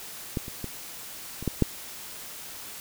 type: clicks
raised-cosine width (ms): 3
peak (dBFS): -14 / -25 / -20 / -23 / -12 / -6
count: 6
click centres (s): 0.372 / 0.481 / 0.643 / 1.426 / 1.477 / 1.623
effects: white hiss -41 dBFS RMS until 2.8 s